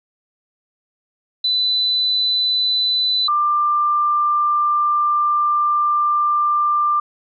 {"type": "tone pair in turn", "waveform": "sine", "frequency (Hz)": [3999, 1188.9], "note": ["B7", "D6"], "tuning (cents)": [21, 21], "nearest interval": "octave + major sixth", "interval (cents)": 2100, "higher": "first", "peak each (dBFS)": [-15, -14], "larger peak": "second", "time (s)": [[1.44, 3.28], [3.28, 7]], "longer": "second", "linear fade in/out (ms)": 5, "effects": []}